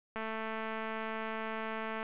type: click train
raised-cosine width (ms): 0.5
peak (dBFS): -24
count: 414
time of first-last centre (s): 0.16-2.029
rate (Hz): 221
effects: resampled to 8000 Hz + 10-bit